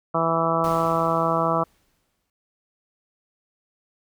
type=harmonic tone; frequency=164.81 Hz; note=E3; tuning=in tune; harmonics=1 / 2 / 3 / 4 / 5 / 6 / 7 / 8; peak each=-28 / -30 / -28 / -25 / -30 / -28 / -25 / -28 dBFS; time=0.14-1.64 s; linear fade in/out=10 ms
type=noise with exponential decay; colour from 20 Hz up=pink; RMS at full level=-37 dBFS; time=0.64-2.3 s; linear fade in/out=1 ms; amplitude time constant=360 ms
effects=none